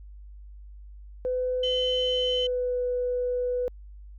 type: tone with pitch glide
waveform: sine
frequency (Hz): 505 to 495.2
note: B4 to B4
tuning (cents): +39 to +5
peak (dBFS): -24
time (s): 1.25-3.68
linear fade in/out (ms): 0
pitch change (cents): -34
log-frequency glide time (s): 1.95-2.82
type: tone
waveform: sine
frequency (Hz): 3049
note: G7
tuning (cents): -49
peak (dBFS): -25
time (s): 1.63-2.47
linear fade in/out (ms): 5
effects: tanh soft clip ceiling -17 dBFS + added 50 Hz sine -42 dBFS peak until 4.18 s